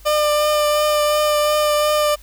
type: tone with vibrato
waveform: 30% pulse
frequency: 599 Hz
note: D5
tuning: 34 cents sharp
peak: -12 dBFS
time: 0.05-2.16 s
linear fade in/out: 20 ms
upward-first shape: triangle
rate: 2.8 Hz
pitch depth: 17 cents each way
effects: added 50 Hz sine -41 dBFS peak until 2.22 s + white hiss -49 dBFS RMS until 2.22 s